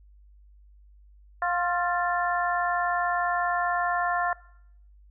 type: harmonic tone with a mistuned harmonic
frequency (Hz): 352.7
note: F4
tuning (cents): +17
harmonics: 2 / 3 / 4 / 5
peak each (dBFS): -27 / -29 / -30 / -31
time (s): 1.42-4.33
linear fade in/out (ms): 2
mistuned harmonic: 4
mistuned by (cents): -35
effects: noise-tail reverb RT60 0.7 s tail -21 dB re dry + added 50 Hz sine -51 dBFS peak until 5.1 s